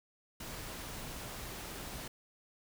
pink noise, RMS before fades -44 dBFS, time 0.4-2.08 s, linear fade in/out 5 ms, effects none

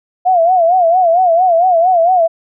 sine tone with vibrato, 702 Hz, F5, 9 cents sharp, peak -7 dBFS, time 0.25-2.28 s, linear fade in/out 20 ms, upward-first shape sine, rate 4.4 Hz, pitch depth 120 cents each way, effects none

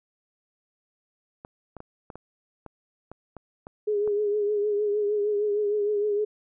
clicks, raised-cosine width 1 ms, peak -26 dBFS, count 10, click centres 1.449 / 1.767 / 1.804 / 2.102 / 2.156 / 2.663 / 3.116 / 3.367 / 3.669 / 4.076 s
sine tone with vibrato, 415.3 Hz, G#4, in tune, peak -22 dBFS, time 3.87-6.25 s, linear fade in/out 10 ms, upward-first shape triangle, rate 6.5 Hz, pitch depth 50 cents each way
effects none

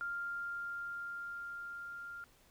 sine tone with level ramp, 1396.9 Hz, F6, in tune, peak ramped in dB -36 to -44 dBFS, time 0.01-2.24 s, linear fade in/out 0 ms, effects pink hiss -66 dBFS RMS until 2.5 s

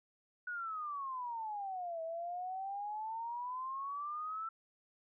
sine exponential two-way sweep, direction down then up, 1480 to 646 to 1337 Hz, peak -38 dBFS, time 0.47-4.49 s, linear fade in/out 5 ms, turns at 2.02 s, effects none

